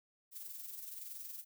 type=noise with amplitude modulation; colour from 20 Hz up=violet; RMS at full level=-45 dBFS; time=0.31-1.45 s; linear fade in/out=50 ms; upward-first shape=sine; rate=21.4 Hz; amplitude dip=50%; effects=none